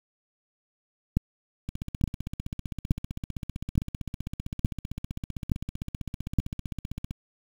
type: two click trains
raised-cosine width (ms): 5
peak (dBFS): -21 / -9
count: 85 / 7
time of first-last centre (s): 1.69-7.109 / 1.17-6.387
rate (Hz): 15.5 / 1.15
effects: 7-bit